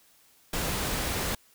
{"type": "noise", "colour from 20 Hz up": "pink", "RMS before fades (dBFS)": -30, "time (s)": [0.53, 1.35], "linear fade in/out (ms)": 5, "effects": ["white hiss -61 dBFS RMS until 1.54 s"]}